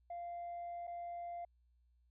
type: tone with dropouts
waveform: sine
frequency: 694 Hz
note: F5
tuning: 11 cents flat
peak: -40 dBFS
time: 0.1-1.45 s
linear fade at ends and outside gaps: 5 ms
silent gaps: 0.871-0.876 s
effects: tanh soft clip ceiling -40 dBFS + added 60 Hz sine -69 dBFS peak until 2.1 s